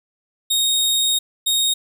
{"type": "tone bursts at uneven times", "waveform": "sawtooth", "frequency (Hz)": 3729, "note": "A#7", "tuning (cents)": 0, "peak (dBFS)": -13, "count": 2, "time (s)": [[0.5, 1.19], [1.46, 1.74]], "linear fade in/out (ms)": 10, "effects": []}